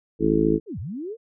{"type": "harmonic tone", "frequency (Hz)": 54, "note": "A1", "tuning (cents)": -32, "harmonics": [1, 3, 4, 5, 6, 7, 8], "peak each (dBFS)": [-31, -26, -27, -25, -21, -28, -23], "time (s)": [0.19, 0.6], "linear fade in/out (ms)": 50}
{"type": "linear two-way sweep", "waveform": "sine", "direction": "down then up", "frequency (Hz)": [477.5, 73.42, 477.5], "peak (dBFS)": -29, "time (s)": [0.66, 1.17], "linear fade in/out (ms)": 50, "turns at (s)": 0.79}
{"effects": []}